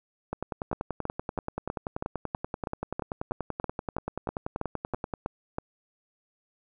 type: two click trains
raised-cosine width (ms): 1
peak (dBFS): -16 / -17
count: 16 / 51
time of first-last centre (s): 0.73-5.584 / 0.33-5.138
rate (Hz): 3.09 / 10.4
effects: none